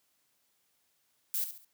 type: noise with echo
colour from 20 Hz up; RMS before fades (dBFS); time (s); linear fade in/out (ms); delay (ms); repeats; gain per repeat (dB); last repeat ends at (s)
violet; -32; 1.34-1.44; 0; 69; 3; -9; 1.647
effects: white hiss -74 dBFS RMS until 1.73 s + high-pass 80 Hz 12 dB/octave